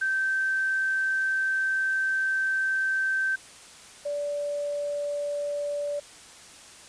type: tone pair in turn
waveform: sine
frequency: 1553 / 579.9 Hz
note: G6 / D5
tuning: -17 / -22 cents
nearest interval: octave + perfect fourth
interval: 1705 cents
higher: first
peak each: -23 / -27 dBFS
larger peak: first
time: 0.01-3.36 / 4.05-6 s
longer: first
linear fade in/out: 10 ms
effects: white hiss -48 dBFS RMS until 6.88 s + resampled to 22050 Hz